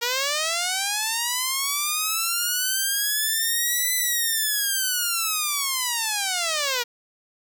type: linear two-way sweep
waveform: 5% pulse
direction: up then down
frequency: 466.2 to 2011 to 466.2 Hz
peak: -11 dBFS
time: 0.01-6.84 s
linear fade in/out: 20 ms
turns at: 3.94 s
effects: none